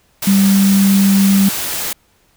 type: tone in noise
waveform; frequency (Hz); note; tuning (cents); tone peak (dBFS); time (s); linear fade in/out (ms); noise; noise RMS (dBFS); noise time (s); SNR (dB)
sine; 196.3; G3; +3; -8; 0.27-1.49; 5; white; -21; 0.22-1.93; +10
effects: pink hiss -56 dBFS RMS until 2.36 s